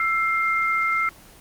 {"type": "tone pair together", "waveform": "sine", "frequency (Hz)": [1332, 2109], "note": ["E6", "C7"], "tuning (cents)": [18, 13], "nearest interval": "minor sixth", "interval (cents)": 795, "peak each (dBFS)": -22, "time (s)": [0, 1.09], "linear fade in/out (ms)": 2, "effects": ["pink hiss -48 dBFS RMS until 1.4 s", "Opus 24 kbps"]}